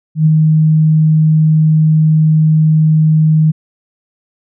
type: tone with ADSR envelope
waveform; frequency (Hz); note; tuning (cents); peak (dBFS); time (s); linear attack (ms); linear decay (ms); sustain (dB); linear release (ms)
sine; 156.4; D#3; +9; -4; 0.15-3.52; 110; 17; -2; 17
effects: none